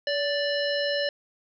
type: harmonic tone with a mistuned harmonic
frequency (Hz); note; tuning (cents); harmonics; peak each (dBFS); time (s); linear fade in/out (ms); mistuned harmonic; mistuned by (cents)
587.3; D5; 0; 1 / 3 / 5 / 7 / 9; -26 / -31 / -33 / -34 / -36; 0.07-1.09; 2; 1; -41
effects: none